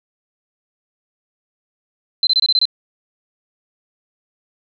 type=tone bursts; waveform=sine; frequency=4075 Hz; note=C8; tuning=47 cents flat; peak=-11 dBFS; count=7; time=2.23-2.654 s; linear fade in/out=2 ms; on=40 ms; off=24 ms; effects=none